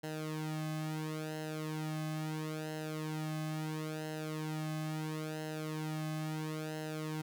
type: tone with flanger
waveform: sawtooth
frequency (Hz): 155.5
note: D#3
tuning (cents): -1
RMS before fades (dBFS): -39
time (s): 0.03-7.22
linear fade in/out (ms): 10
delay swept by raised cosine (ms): 0.85 to 2.15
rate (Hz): 0.74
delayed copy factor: -0.8
effects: none